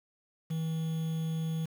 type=tone with quantisation; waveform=triangle; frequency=161.1 Hz; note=E3; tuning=39 cents flat; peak=-28 dBFS; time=0.5-1.66 s; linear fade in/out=10 ms; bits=8; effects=none